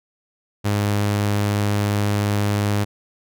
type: tone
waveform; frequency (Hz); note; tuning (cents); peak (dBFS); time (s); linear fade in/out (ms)
sawtooth; 102.8; G#2; -17; -14; 0.64-2.85; 20
effects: none